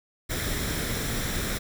pink noise with comb filter, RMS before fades -29 dBFS, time 0.29-1.59 s, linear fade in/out 20 ms, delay 0.54 ms, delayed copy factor +0.5, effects none

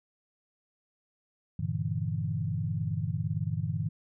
sine chord, E half-diminished seventh, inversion first, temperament equal, 98 / 116.54 / 146.83 / 164.81 Hz, G2 / Bb2 / D3 / E3, 0 / 0 / 0 / 0 cents, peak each -34 dBFS, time 1.59-3.89 s, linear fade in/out 5 ms, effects none

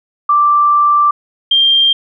sine tone pair in turn, 1174.7 / 3185 Hz, D6 / G7, 0 / +27 cents, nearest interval octave + perfect fourth, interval 1727 cents, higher second, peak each -7 dBFS, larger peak neither, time 0.29-1.11 / 1.51-1.93 s, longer first, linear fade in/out 5 ms, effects none

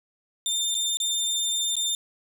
25% pulse tone with dropouts, 3604 Hz, A7, 41 cents sharp, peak -20 dBFS, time 0.46-1.95 s, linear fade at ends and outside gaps 1 ms, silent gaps 0.745-0.75 / 0.971-1.001 / 1.755-1.766 s, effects none

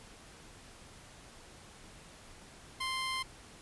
15% pulse tone, 1046.5 Hz, C6, in tune, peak -27 dBFS, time 2.8-3.23 s, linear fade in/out 10 ms, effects pink hiss -54 dBFS RMS until 3.61 s + resampled to 24000 Hz

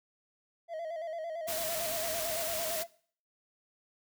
triangle tone with vibrato, 653 Hz, E5, 17 cents flat, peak -34 dBFS, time 0.68-2.87 s, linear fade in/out 50 ms, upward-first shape square, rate 8.9 Hz, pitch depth 63 cents each way
white noise, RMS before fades -36 dBFS, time 1.47-2.84 s, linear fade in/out 20 ms
effects noise-tail reverb RT60 0.5 s tail -21 dB re dry

